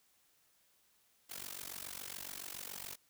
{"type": "noise with amplitude modulation", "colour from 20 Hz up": "white", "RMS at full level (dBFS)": -42, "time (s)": [1.29, 2.96], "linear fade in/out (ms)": 20, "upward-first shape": "sine", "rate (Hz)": 47.1, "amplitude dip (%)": 95, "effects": ["white hiss -72 dBFS RMS until 3.09 s"]}